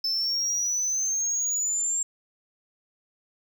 sine exponential sweep, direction up, 5250 to 7459 Hz, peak -21 dBFS, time 0.04-2.03 s, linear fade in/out 5 ms, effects tanh soft clip ceiling -23 dBFS + 9-bit

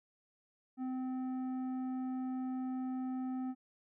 sine tone with tanh clipping, 257.5 Hz, C4, 28 cents flat, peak -37 dBFS, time 0.77-3.55 s, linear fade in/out 50 ms, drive 9 dB, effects none

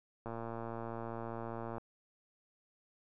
click train, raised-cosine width 1 ms, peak -28 dBFS, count 176, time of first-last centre 0.26-1.782 s, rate 115 Hz, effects none

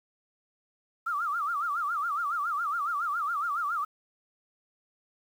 sine tone with vibrato, 1267 Hz, D#6, 31 cents sharp, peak -27 dBFS, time 1.06-3.85 s, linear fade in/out 10 ms, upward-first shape sine, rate 7.2 Hz, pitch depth 190 cents each way, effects 9-bit

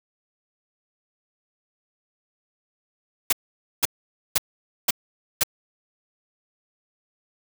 white noise bursts, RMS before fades -19 dBFS, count 5, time 3.3-5.435 s, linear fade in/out 5 ms, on 27 ms, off 500 ms, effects none

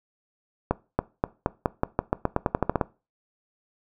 accelerating click train, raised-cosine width 1 ms, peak -7 dBFS, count 16, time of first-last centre 0.71-2.812 s, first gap 280 ms, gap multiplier 0.89, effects noise-tail reverb RT60 0.3 s tail -20 dB re dry

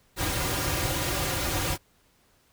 pink noise with comb filter, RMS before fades -28 dBFS, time 0.16-1.78 s, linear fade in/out 50 ms, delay 4.6 ms, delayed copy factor -1, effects pink hiss -64 dBFS RMS until 2.52 s

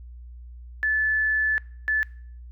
sine tone bursts at uneven times, 1738 Hz, A6, 22 cents flat, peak -20 dBFS, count 2, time 0.83-1.58 / 1.88-2.03 s, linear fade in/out 0 ms, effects noise-tail reverb RT60 0.6 s tail -22 dB re dry + added 60 Hz sine -39 dBFS peak until 2.51 s

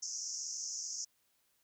pink band-pass noise, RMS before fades -41 dBFS, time 0.02-1.05 s, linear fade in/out 10 ms, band 5300 to 6900 Hz, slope 96 dB/octave, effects white hiss -75 dBFS RMS until 1.63 s

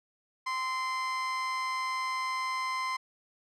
30% pulse tone with amplitude modulation, 1038 Hz, C6, 14 cents flat, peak -26 dBFS, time 0.46-2.97 s, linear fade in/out 10 ms, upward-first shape sine, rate 254 Hz, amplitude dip 30%, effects low-pass 6000 Hz 12 dB/octave

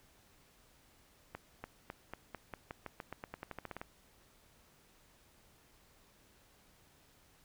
accelerating click train, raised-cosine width 0.5 ms, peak -27 dBFS, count 19, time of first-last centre 1.35-3.815 s, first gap 290 ms, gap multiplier 0.9, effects pink hiss -66 dBFS RMS until 7.44 s

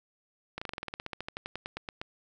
slowing click train, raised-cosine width 0.3 ms, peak -20 dBFS, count 21, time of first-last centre 0.58-2.015 s, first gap 35 ms, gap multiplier 1.07, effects none

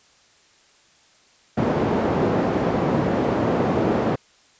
white band-pass noise, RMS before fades -21 dBFS, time 1.57-4.16 s, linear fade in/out 10 ms, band 120 to 510 Hz, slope 12 dB/octave, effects white hiss -56 dBFS RMS until 4.59 s + resampled to 16000 Hz

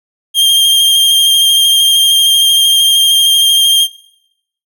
45% pulse tone with vibrato, 3200 Hz, G7, 35 cents sharp, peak -6 dBFS, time 0.34-3.88 s, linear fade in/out 50 ms, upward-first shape square, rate 13 Hz, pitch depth 15 cents each way, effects noise-tail reverb RT60 0.8 s tail -21 dB re dry

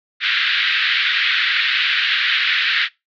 pink band-pass noise, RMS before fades -18 dBFS, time 0.2-2.89 s, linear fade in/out 50 ms, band 1500 to 4000 Hz, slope 48 dB/octave, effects noise-tail reverb RT60 0.2 s tail -21 dB re dry

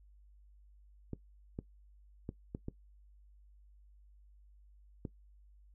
clicks, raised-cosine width 3 ms, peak -26 dBFS, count 6, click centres 1.133 / 1.589 / 2.291 / 2.549 / 2.684 / 5.052 s, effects noise-tail reverb RT60 0.1 s tail -18 dB re dry + added 50 Hz sine -58 dBFS peak until 5.74 s

